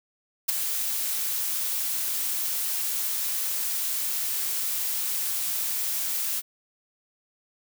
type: noise with ADSR envelope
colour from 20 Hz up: blue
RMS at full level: -20 dBFS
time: 0.48-6.42 s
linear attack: 15 ms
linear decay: 8 ms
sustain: -8 dB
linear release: 35 ms
effects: none